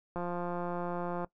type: click train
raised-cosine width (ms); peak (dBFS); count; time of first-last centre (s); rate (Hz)
1; -23; 191; 0.16-1.246; 175
effects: noise-tail reverb RT60 0.1 s tail -19 dB re dry